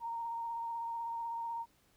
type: tone with vibrato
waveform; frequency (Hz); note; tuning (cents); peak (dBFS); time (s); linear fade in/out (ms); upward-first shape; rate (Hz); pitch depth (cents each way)
sine; 927; A#5; -10; -36; 0-1.66; 50; sine; 16; 17
effects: pink hiss -70 dBFS RMS until 1.96 s